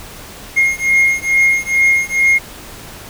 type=beating tone pair; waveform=triangle; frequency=2140 / 2142.3 Hz; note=C7 / C7; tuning=+38 / +40 cents; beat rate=2.3 Hz; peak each=-12 dBFS; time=0.56-2.39 s; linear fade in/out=20 ms; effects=pink hiss -34 dBFS RMS until 3.09 s